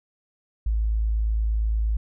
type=tone; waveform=sine; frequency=54.3 Hz; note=A1; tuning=22 cents flat; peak=-20 dBFS; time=0.66-1.97 s; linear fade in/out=5 ms; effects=none